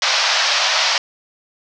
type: band-pass noise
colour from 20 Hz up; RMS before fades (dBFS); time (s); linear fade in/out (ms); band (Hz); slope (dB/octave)
white; -17; 0.02-0.98; 2; 580 to 5700; 48
effects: none